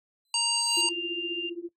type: tone with exponential growth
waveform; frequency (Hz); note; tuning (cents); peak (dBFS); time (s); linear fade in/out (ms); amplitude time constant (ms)
sawtooth; 4041; B7; +39; -32; 0.25-0.81; 2; 120
type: harmonic tone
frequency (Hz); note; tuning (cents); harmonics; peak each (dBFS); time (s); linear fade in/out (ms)
932.3; A#5; 0; 1 / 3 / 5 / 7 / 9; -34 / -29 / -27 / -36 / -30; 0.34-0.89; 2
type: tone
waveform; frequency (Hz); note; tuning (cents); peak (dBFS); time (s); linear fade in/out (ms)
sine; 2794; F7; 0; -30; 0.57-1.5; 10
type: tone with tremolo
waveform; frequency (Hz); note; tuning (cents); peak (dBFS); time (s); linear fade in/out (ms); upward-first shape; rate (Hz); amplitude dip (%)
sine; 344.2; F4; -25; -29; 0.77-1.69; 2; triangle; 15; 100
effects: noise-tail reverb RT60 0.1 s tail -17 dB re dry